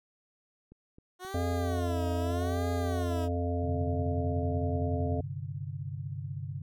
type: click train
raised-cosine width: 3 ms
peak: -39 dBFS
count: 15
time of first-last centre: 0.72-4.424 s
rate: 3.78 Hz
type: tone with vibrato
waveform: 15% pulse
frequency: 360 Hz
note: F#4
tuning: 47 cents flat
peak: -32 dBFS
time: 1.19-3.29 s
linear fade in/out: 50 ms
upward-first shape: sine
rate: 0.82 Hz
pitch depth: 220 cents each way
type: harmonic tone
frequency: 87.31 Hz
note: F2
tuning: in tune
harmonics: 1 / 3 / 5 / 7 / 8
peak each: -30 / -35 / -37 / -38 / -39 dBFS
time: 1.34-5.21 s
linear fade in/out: 5 ms
type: chord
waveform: sine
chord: G suspended fourth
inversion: none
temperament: equal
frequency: 98 / 130.81 / 146.83 Hz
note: G2 / C3 / D3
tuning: 0 / 0 / 0 cents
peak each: -39 dBFS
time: 3.63-6.62 s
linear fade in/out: 5 ms
effects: none